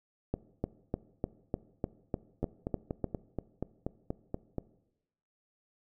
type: two click trains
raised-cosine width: 2 ms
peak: -17 / -20 dBFS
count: 10 / 10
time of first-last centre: 0.34-3.043 / 2.43-4.583 s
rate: 3.33 / 4.18 Hz
effects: noise-tail reverb RT60 0.9 s tail -19 dB re dry